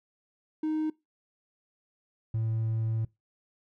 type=tone pair in turn; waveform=triangle; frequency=311.1 / 111.78 Hz; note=D#4 / A2; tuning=0 / +28 cents; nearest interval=octave + tritone; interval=1772 cents; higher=first; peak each=-24 dBFS; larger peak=neither; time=0.63-0.9 / 2.34-3.05 s; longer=second; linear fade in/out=5 ms; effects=noise-tail reverb RT60 0.2 s tail -23 dB re dry + tanh soft clip ceiling -20 dBFS